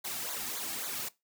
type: noise with flanger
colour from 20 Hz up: white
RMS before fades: -37 dBFS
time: 0.04-1.09 s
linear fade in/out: 10 ms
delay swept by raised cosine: 0.36 to 2.06 ms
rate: 3.7 Hz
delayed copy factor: -1
effects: noise-tail reverb RT60 0.2 s tail -19 dB re dry